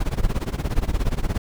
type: noise with tremolo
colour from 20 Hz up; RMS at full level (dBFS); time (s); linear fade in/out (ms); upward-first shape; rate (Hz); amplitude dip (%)
brown; -19; 0-1.38; 5; sine; 17; 90
effects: none